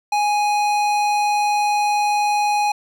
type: tone with tanh clipping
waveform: sine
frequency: 830.6 Hz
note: G#5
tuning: in tune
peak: -18 dBFS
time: 0.12-2.72 s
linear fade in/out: 5 ms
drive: 18 dB
effects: none